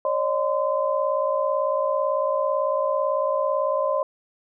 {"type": "tone cluster", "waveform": "sine", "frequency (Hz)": [550, 608, 1028], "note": ["C#5", "D#5", "C6"], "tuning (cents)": [-14, -40, -31], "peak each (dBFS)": [-24, -24, -26], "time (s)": [0.05, 4.03], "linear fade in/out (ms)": 2, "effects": []}